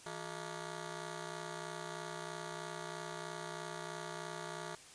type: ring-modulated tone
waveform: 10% pulse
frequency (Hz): 261.1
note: C4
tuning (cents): -3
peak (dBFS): -31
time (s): 0.06-4.75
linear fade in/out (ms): 2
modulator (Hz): 99
effects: white hiss -56 dBFS RMS until 4.94 s + resampled to 22050 Hz